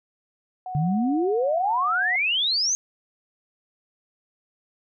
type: tone with pitch glide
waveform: sine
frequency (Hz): 739 to 729.2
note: F#5 to F#5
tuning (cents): -2 to -25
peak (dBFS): -30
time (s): 0.66-2.16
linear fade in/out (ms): 2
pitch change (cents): -23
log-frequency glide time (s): 0.9-1.25
type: exponential sweep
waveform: sine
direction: up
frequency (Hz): 140 to 6500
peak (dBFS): -20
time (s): 0.75-2.75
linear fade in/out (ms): 0
effects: none